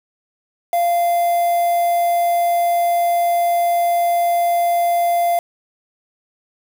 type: tone with quantisation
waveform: triangle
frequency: 692 Hz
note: F5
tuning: 16 cents flat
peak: -12 dBFS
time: 0.73-5.39 s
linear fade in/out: 2 ms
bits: 5
effects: none